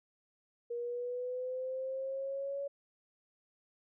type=linear sweep; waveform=sine; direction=up; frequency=473.2 to 563 Hz; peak=-35 dBFS; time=0.7-2.68 s; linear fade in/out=10 ms; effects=none